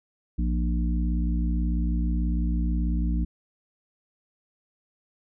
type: harmonic tone with a mistuned harmonic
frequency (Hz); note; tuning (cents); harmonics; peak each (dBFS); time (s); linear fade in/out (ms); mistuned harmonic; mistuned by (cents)
58.27; A#1; 0; 1 / 3 / 4 / 5; -23 / -30 / -34 / -35; 0.38-3.25; 10; 5; +47
effects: none